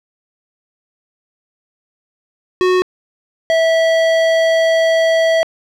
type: tone pair in turn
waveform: square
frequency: 367.3 / 653.3 Hz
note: F#4 / E5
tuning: -13 / -16 cents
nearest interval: minor seventh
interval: 997 cents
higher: second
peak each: -11 dBFS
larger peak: neither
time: 2.61-2.82 / 3.5-5.43 s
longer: second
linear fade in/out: 0 ms
effects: low-pass 4000 Hz 12 dB/octave + 7-bit